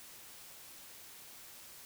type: silence
effects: white hiss -53 dBFS RMS until 1.85 s